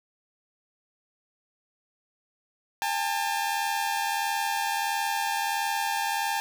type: tone pair together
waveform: sawtooth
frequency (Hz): 808.5 / 890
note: G#5 / A5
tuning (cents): -47 / +20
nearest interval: major second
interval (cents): 167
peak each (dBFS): -25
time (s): 2.82-6.4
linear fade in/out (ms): 0
effects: none